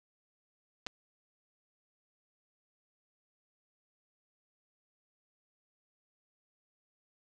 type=clicks; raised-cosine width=0.2 ms; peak=-21 dBFS; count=2; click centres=0.865 / 0.869 s; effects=none